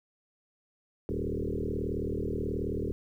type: tone with frequency modulation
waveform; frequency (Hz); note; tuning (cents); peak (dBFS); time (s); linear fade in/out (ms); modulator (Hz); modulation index
sine; 238.6; A#3; +41; -29; 1.09-2.92; 0; 38.6; 5.5
effects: 11-bit